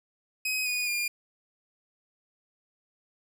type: tone with pitch steps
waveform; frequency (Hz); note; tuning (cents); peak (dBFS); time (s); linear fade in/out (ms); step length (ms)
sawtooth; 2526 / 2468 / 2412; D#7 / D#7 / D7; +26 / -15 / +46; -24; 0.45-1.08; 5; 210
effects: none